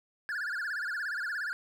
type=tone with vibrato; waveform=triangle; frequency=1568 Hz; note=G6; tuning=in tune; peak=-30 dBFS; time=0.29-1.53 s; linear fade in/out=0 ms; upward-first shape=sine; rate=17 Hz; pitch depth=200 cents each way; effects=none